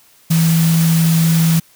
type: tone in noise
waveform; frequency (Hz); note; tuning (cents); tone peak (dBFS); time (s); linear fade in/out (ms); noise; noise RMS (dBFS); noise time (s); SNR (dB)
sine; 163.8; E3; -11; -10; 0.3-1.6; 10; white; -23; 0.3-1.6; +10
effects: white hiss -50 dBFS RMS until 1.75 s